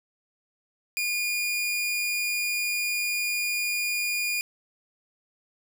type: tone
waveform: sawtooth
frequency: 2431 Hz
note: D#7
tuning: 41 cents flat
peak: -22 dBFS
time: 0.97-4.41 s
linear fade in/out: 0 ms
effects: none